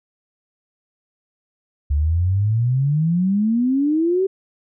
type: exponential sweep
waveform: sine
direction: up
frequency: 69.8 to 392 Hz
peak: -15 dBFS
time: 1.9-4.27 s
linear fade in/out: 10 ms
effects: none